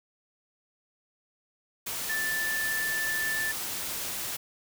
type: tone in noise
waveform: sine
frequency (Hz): 1760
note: A6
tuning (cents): 0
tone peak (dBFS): -28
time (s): 2.09-3.52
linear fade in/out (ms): 10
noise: white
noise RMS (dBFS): -34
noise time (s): 1.86-4.37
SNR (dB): +3
effects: none